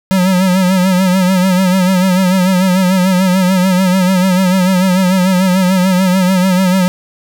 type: tone with vibrato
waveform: square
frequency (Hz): 185.4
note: F#3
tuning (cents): +4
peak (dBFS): -9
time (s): 0.11-6.88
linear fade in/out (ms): 0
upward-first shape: sine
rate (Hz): 6.8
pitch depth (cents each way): 64
effects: none